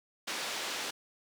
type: band-pass noise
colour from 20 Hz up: white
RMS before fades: -37 dBFS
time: 0.27-0.91 s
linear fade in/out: 10 ms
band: 280 to 4800 Hz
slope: 12 dB/octave
effects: none